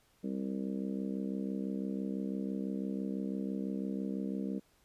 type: harmonic tone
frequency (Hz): 66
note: C2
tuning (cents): +16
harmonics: 3 / 4 / 5 / 6 / 7 / 8 / 9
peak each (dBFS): -36 / -39 / -43 / -53 / -45 / -54 / -54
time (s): 0.23-4.6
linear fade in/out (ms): 20
effects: pink hiss -69 dBFS RMS until 4.84 s + resampled to 32000 Hz